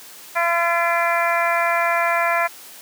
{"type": "harmonic tone with a mistuned harmonic", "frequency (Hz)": 340, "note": "F4", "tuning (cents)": -46, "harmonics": [2, 3, 4, 5, 6, 7], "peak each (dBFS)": [-21, -23, -24, -25, -26, -26], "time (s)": [0.35, 2.48], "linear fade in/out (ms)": 20, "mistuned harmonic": 5, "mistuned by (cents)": 15, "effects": ["white hiss -41 dBFS RMS until 2.81 s", "high-pass 200 Hz 12 dB/octave"]}